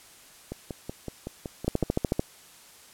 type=two click trains; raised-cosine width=2 ms; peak=-20 / -10 dBFS; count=8 / 8; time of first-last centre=0.52-1.833 / 1.68-2.195 s; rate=5.33 / 13.6 Hz; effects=white hiss -52 dBFS RMS until 2.93 s + low-pass 12000 Hz 12 dB/octave